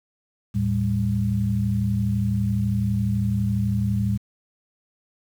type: tone cluster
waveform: sine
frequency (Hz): 80.3 / 112.3 / 198.2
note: E2 / A2 / G3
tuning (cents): -45 / +36 / +19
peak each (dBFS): -29 / -22 / -24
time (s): 0.54-4.18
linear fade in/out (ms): 20
effects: 8-bit